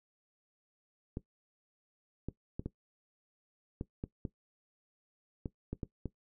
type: clicks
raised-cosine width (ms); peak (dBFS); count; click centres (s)
3; -24; 11; 1.171 / 2.286 / 2.595 / 2.66 / 3.811 / 4.039 / 4.252 / 5.458 / 5.73 / 5.832 / 6.057
effects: noise-tail reverb RT60 0.1 s tail -17 dB re dry